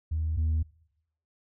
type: tone pair in turn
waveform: sine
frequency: 79 / 79 Hz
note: D#2 / D#2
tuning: +27 / +27 cents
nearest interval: unison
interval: 0 cents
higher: neither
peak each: -25 / -21 dBFS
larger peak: second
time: 0.11-0.37 / 0.37-0.63 s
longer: neither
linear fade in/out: 10 ms
effects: noise-tail reverb RT60 0.8 s tail -25 dB re dry + tanh soft clip ceiling -22 dBFS